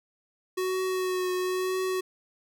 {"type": "tone with vibrato", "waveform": "square", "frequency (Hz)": 370, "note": "F#4", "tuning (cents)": 0, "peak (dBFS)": -27, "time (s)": [0.57, 2.01], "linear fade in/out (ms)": 10, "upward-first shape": "triangle", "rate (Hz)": 1, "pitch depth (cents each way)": 23, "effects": []}